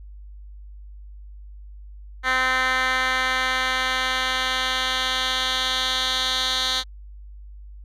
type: tone with band-pass filter sweep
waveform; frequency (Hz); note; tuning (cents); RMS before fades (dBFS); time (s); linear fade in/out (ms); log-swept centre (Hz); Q
10% pulse; 258.3; C4; -22; -23; 2.23-6.84; 50; 2000 to 3800; 2.4
effects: added 50 Hz sine -38 dBFS peak until 7.84 s